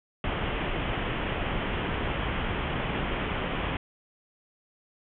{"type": "low-pass noise", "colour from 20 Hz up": "pink", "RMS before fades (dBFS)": -30, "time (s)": [0.24, 3.77], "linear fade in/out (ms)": 2, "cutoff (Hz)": 3300, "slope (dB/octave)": 96, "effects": []}